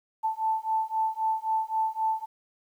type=beating tone pair; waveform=sine; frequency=880 / 883.8 Hz; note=A5 / A5; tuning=0 / +7 cents; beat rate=3.8 Hz; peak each=-28 / -28 dBFS; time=0.23-2.26 s; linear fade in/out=20 ms; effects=10-bit